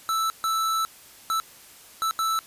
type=tone bursts at uneven times; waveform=square; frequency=1318.5 Hz; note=E6; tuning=in tune; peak=-23 dBFS; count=5; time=0.09-0.3 / 0.44-0.85 / 1.3-1.4 / 2.02-2.11 / 2.19-2.39 s; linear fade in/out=0 ms; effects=white hiss -49 dBFS RMS until 2.46 s + resampled to 32000 Hz